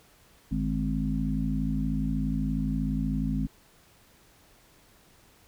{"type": "harmonic tone with a mistuned harmonic", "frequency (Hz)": 52.4, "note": "G#1", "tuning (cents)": 16, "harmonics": [1, 3, 4, 5], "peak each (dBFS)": [-31, -31, -31, -31], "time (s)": [0.51, 3.47], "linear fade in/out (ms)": 10, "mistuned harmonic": 3, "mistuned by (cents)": -49, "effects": ["pink hiss -59 dBFS RMS until 5.47 s"]}